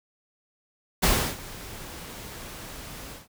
pink noise with ADSR envelope, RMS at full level -20 dBFS, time 1.02-3.28 s, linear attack 18 ms, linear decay 320 ms, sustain -20 dB, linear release 170 ms, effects none

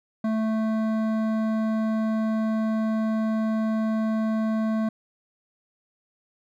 triangle tone with hard clipping, 220 Hz, A3, in tune, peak -24 dBFS, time 0.24-4.89 s, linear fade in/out 5 ms, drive 16 dB, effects none

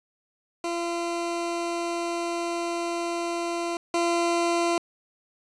20% pulse tone pair in turn, 341.7 / 341.7 Hz, F4 / F4, -38 / -38 cents, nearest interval unison, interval 0 cents, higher neither, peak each -22 / -17 dBFS, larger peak second, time 0.64-3.77 / 3.94-4.78 s, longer first, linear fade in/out 2 ms, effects resampled to 22050 Hz + 9-bit

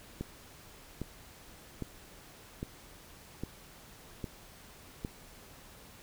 click train, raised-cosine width 3 ms, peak -23 dBFS, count 7, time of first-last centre 0.21-5.049 s, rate 1.24 Hz, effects pink hiss -54 dBFS RMS until 6.02 s

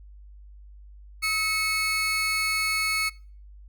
30% pulse tone pair together, 1284.9 / 2200 Hz, E6 / C#7, -45 / -14 cents, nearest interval major sixth, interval 931 cents, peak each -29 / -21 dBFS, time 1.22-3.1 s, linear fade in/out 20 ms, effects noise-tail reverb RT60 0.4 s tail -22 dB re dry + added 50 Hz sine -44 dBFS peak until 3.68 s

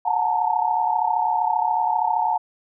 sine tone cluster, 730 / 854 / 889 / 922 Hz, F#5 / G#5 / A5 / A#5, -24 / +48 / +18 / -19 cents, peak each -24 dBFS, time 0.05-2.38 s, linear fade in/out 10 ms, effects none

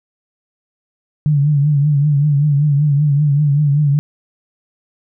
sine tone with vibrato, 145.6 Hz, D3, 15 cents flat, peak -10 dBFS, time 1.26-3.99 s, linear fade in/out 0 ms, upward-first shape triangle, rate 5.2 Hz, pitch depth 88 cents each way, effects none

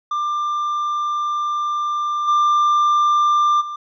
triangle tone with level steps, 1190 Hz, D6, 22 cents sharp, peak -17 / -11 / -24 dBFS, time 0.11-3.76 s, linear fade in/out 5 ms, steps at 2.27 / 3.6 s, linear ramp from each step 20 ms, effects resampled to 16000 Hz

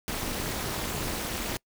pink noise with amplitude modulation, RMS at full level -28 dBFS, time 0.08-1.57 s, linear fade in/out 0 ms, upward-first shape sine, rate 272 Hz, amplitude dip 100%, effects noise-tail reverb RT60 0.1 s tail -25 dB re dry

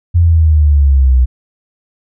sine exponential sweep, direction down, 87.31 to 61.74 Hz, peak -5 dBFS, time 0.14-1.26 s, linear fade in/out 20 ms, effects none

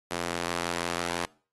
square tone with high-pass filter, 43.02 Hz, F1, 25 cents flat, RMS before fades -32 dBFS, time 0.11-1.25 s, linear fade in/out 0 ms, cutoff 340 Hz, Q 0.53, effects noise-tail reverb RT60 0.4 s tail -25 dB re dry + AAC 32 kbps

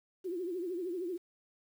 sine tone with vibrato, 356.1 Hz, F4, 34 cents sharp, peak -34 dBFS, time 0.24-1.18 s, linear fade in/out 20 ms, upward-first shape triangle, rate 13 Hz, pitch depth 140 cents each way, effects 10-bit

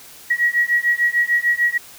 sine beating tone pair, 1909 / 1915.7 Hz, A#6 / A#6, +41 / +47 cents, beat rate 6.7 Hz, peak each -18 dBFS, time 0.3-1.78 s, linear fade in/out 10 ms, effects white hiss -42 dBFS RMS until 1.98 s

